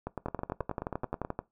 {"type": "two click trains", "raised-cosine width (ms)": 1, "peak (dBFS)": [-20, -18], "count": [12, 14], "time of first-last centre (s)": [[0.07, 1.249], [0.26, 1.39]], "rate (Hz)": [9.33, 11.5], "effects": ["noise-tail reverb RT60 0.2 s tail -20 dB re dry"]}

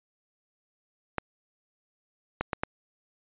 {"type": "clicks", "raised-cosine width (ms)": 0.5, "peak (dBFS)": -12, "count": 4, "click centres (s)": [1.183, 2.41, 2.532, 2.635], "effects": ["resampled to 8000 Hz"]}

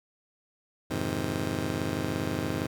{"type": "chord", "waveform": "15% pulse", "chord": "F minor seventh", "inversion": "none", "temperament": "just", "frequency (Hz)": [87.31, 104.77, 130.96, 157.15], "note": ["F2", "Ab2", "C3", "Eb3"], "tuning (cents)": [0, 16, 2, 18], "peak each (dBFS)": -29, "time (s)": [0.9, 2.67], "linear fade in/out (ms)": 10, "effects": []}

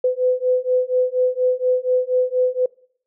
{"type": "beating tone pair", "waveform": "sine", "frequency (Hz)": [503, 507.2], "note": ["B4", "B4"], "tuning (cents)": [32, 46], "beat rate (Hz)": 4.2, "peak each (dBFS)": -19, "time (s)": [0.04, 2.66], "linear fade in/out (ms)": 5, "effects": ["noise-tail reverb RT60 0.6 s tail -24 dB re dry"]}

